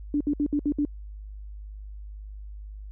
sine tone bursts, 291.4 Hz, D4, 13 cents flat, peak -21 dBFS, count 6, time 0.14-0.851 s, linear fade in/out 2 ms, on 66 ms, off 63 ms, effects added 51 Hz sine -37 dBFS peak until 2.91 s

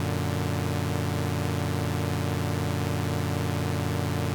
sawtooth chord, Gb augmented, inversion none, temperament equal, 92.5 / 116.54 / 146.83 Hz, Gb2 / Bb2 / D3, 0 / 0 / 0 cents, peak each -25 / -27 / -26 dBFS, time 0-4.34 s, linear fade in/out 0 ms, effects none

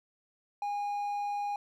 triangle tone, 818 Hz, G#5, 26 cents flat, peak -29 dBFS, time 0.62-1.56 s, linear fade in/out 2 ms, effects none

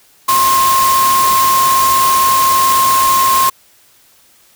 sine tone in noise, 1064 Hz, C6, 29 cents sharp, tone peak -9 dBFS, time 0.28-3.5 s, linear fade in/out 10 ms, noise white, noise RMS -17 dBFS, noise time 0.28-3.5 s, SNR +5 dB, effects white hiss -49 dBFS RMS until 4.55 s

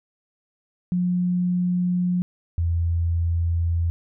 sine tone pair in turn, 178.9 / 84.43 Hz, F3 / E2, +42 / +42 cents, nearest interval octave + minor second, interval 1300 cents, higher first, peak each -19 dBFS, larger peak neither, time 0.92-2.22 / 2.58-3.9 s, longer second, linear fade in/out 0 ms, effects none

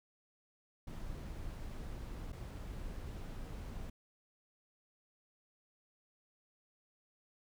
brown noise with dropouts, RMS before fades -44 dBFS, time 0.87-3.9 s, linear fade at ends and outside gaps 5 ms, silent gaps 2.321-2.327 s, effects none

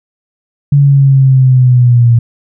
sine linear sweep, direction down, 143.2 to 116.5 Hz, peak -3 dBFS, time 0.72-2.19 s, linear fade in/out 5 ms, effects none

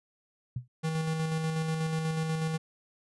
sine tone with exponential decay, 123.6 Hz, B2, 2 cents sharp, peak -27 dBFS, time 0.56-0.68 s, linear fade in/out 5 ms, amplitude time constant 25 ms
square tone with tremolo, 159.7 Hz, D#3, 45 cents sharp, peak -28 dBFS, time 0.83-2.58 s, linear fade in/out 20 ms, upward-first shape square, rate 8.2 Hz, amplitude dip 30%
effects resampled to 24000 Hz

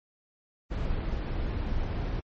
brown noise, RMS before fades -30 dBFS, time 0.7-2.21 s, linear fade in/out 20 ms, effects low-pass 4000 Hz 12 dB/octave + MP3 32 kbps

